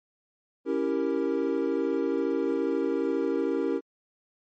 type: chord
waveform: triangle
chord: C# diminished seventh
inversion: none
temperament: equal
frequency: 277.2 / 329.6 / 392 / 466.2 Hz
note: C#4 / E4 / G4 / Bb4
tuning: 0 / 0 / 0 / 0 cents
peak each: -28 dBFS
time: 0.65-3.81 s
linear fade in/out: 50 ms
effects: MP3 32 kbps